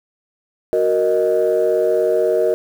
sine chord, D# minor, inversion first, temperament equal, 370 / 466.2 / 622.3 Hz, F#4 / A#4 / D#5, 0 / 0 / 0 cents, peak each -18 / -16 / -17 dBFS, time 0.73-2.54 s, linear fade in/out 0 ms, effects tanh soft clip ceiling -7 dBFS + 7-bit

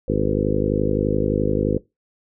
harmonic tone with a mistuned harmonic, 51.6 Hz, G#1, 10 cents flat, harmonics 1 / 2 / 3 / 4 / 5 / 6 / 7 / 8 / 9 / 10, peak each -27 / -27 / -27 / -27 / -27 / -27 / -27 / -27 / -27 / -27 dBFS, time 0.08-1.78 s, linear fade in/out 5 ms, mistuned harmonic 10, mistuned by -37 cents, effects noise-tail reverb RT60 0.2 s tail -20 dB re dry

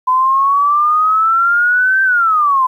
sine exponential two-way sweep, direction up then down, 1011 to 1568 to 1011 Hz, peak -9 dBFS, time 0.07-2.67 s, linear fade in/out 10 ms, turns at 2.03 s, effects 8-bit

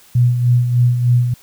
sine tone with tremolo, 122.2 Hz, B2, 18 cents flat, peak -8 dBFS, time 0.15-1.34 s, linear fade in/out 5 ms, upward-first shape sine, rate 3.3 Hz, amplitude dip 55%, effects white hiss -47 dBFS RMS until 1.42 s

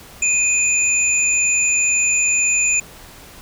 sine tone pair together, 2489 / 7051 Hz, D#7 / A8, 0 / +3 cents, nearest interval octave + tritone, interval 1803 cents, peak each -17 dBFS, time 0.22-2.8 s, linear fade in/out 5 ms, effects pink hiss -41 dBFS RMS until 3.41 s

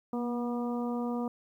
harmonic tone with a mistuned harmonic, 241.6 Hz, B3, 38 cents flat, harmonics 1 / 2 / 3 / 4 / 5, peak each -31 / -37 / -41 / -43 / -45 dBFS, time 0.13-1.28 s, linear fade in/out 2 ms, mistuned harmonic 1, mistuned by -21 cents, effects 11-bit

